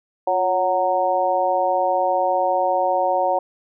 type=harmonic tone with a mistuned harmonic; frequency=185 Hz; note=F#3; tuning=in tune; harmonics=2 / 3 / 4 / 5; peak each=-30 / -21 / -20 / -23 dBFS; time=0.27-3.39 s; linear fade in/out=5 ms; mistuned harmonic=2; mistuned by=-74 cents; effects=none